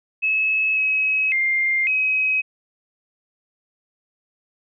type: tone with pitch steps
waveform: sine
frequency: 2585 / 2557 / 2108 / 2539 Hz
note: E7 / D#7 / C7 / D#7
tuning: -34 / +47 / +12 / +34 cents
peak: -17 dBFS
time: 0.22-2.42 s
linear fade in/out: 20 ms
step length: 550 ms
effects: none